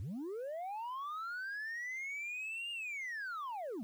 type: linear two-way sweep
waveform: sine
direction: up then down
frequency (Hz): 77.6 to 2843 to 190.4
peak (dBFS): -36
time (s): 0-3.83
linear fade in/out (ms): 0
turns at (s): 2.71
effects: tanh soft clip ceiling -38 dBFS + 11-bit